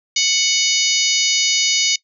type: harmonic tone with a mistuned harmonic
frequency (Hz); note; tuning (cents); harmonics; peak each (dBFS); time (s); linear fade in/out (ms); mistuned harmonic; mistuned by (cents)
740; F#5; 0; 3 / 4 / 5 / 6 / 7 / 8 / 9; -22 / -22 / -22 / -22 / -22 / -22 / -22; 0.16-1.96; 5; 7; -75
effects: noise-tail reverb RT60 0.1 s tail -22 dB re dry